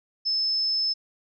sine tone, 5240 Hz, E8, 11 cents flat, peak -22 dBFS, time 0.25-0.94 s, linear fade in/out 20 ms, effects none

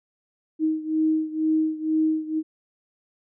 sine beating tone pair, 313.7 / 315.8 Hz, D#4 / D#4, +14 / +26 cents, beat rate 2.1 Hz, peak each -22 / -25 dBFS, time 0.59-2.43 s, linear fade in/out 50 ms, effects none

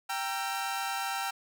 sawtooth chord, E diminished, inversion first, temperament equal with one note detuned, 784 / 932.3 / 1347.8 Hz, G5 / Bb5 / E6, 0 / 0 / +38 cents, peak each -30 / -34 / -33 dBFS, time 0.09-1.31 s, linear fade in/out 10 ms, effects none

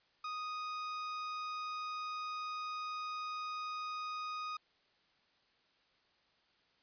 40% pulse tone, 1244.5 Hz, D#6, in tune, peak -38 dBFS, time 0.24-4.57 s, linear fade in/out 5 ms, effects white hiss -72 dBFS RMS until 6.82 s + resampled to 11025 Hz

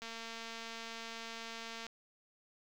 click train, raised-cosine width 0.2 ms, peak -28 dBFS, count 422, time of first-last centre 0.02-1.866 s, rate 228 Hz, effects low-pass 7000 Hz 12 dB/octave + 9-bit

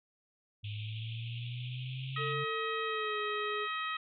sine linear sweep, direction up, 103.83 to 139.5 Hz, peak -37 dBFS, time 0.63-2.45 s, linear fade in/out 20 ms
white band-pass noise, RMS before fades -49 dBFS, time 0.64-2.33 s, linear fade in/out 5 ms, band 2400 to 3600 Hz, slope 96 dB/octave
harmonic tone, 635 Hz, D#5, 35 cents sharp, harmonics 2 / 3 / 4 / 5 / 6, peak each -36 / -40 / -42 / -44 / -46 dBFS, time 2.16-3.97 s, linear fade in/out 5 ms
sine tone with pitch glide, 446.7 to 419.2 Hz, A4 to G#4, +26 to +16 cents, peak -37 dBFS, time 2.17-3.68 s, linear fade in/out 50 ms, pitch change -110 cents, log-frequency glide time 2.84-3.19 s
effects none

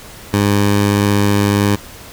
15% pulse tone, 101.7 Hz, G#2, 36 cents flat, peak -5 dBFS, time 0.33-1.76 s, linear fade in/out 10 ms, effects pink hiss -36 dBFS RMS until 2.12 s

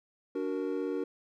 triangle chord, D augmented, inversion none, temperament equal with one note detuned, 290.6 / 370 / 466.2 Hz, D4 / F#4 / A#4, -18 / 0 / 0 cents, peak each -33 dBFS, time 0.35-1.04 s, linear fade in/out 5 ms, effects none

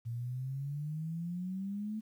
sine exponential sweep, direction up, 114.8 to 220 Hz, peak -35 dBFS, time 0.05-2.01 s, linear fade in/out 20 ms, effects 11-bit

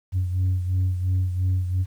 sine beating tone pair, 91.8 / 94.7 Hz, F#2 / F#2, -13 / +41 cents, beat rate 2.9 Hz, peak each -19 / -26 dBFS, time 0.12-1.86 s, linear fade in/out 50 ms, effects tanh soft clip ceiling -17 dBFS + 9-bit

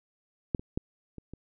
clicks, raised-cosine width 3 ms, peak -13 / -28 / -16 / -29 / -29 dBFS, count 5, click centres 0.548 / 0.595 / 0.775 / 1.183 / 1.336 s, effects none

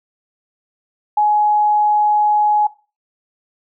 sine tone, 840 Hz, G#5, 19 cents sharp, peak -11 dBFS, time 1.17-2.67 s, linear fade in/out 5 ms, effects noise-tail reverb RT60 0.3 s tail -17 dB re dry

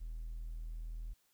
triangle tone, 40.43 Hz, E1, 33 cents flat, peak -37 dBFS, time 0-1.14 s, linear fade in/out 20 ms, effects tanh soft clip ceiling -36 dBFS + white hiss -74 dBFS RMS until 1.33 s

